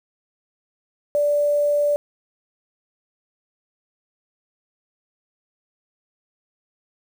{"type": "tone", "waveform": "sine", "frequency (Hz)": 584, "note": "D5", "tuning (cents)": -10, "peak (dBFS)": -16, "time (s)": [1.15, 1.96], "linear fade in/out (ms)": 0, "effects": ["7-bit"]}